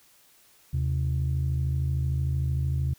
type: tone pair together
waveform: sine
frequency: 78.69 / 131.9 Hz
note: D#2 / C3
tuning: +20 / +14 cents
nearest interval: major sixth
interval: 894 cents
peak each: -25 dBFS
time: 0.73-2.94 s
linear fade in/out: 10 ms
effects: tanh soft clip ceiling -19 dBFS + white hiss -59 dBFS RMS until 2.98 s